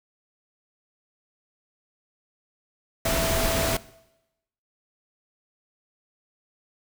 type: tone in noise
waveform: sine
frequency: 659.3 Hz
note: E5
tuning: in tune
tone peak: -26 dBFS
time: 3.05-3.77 s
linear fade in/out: 5 ms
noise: pink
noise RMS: -25 dBFS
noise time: 3.05-3.77 s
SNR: -4 dB
effects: noise-tail reverb RT60 0.9 s tail -20 dB re dry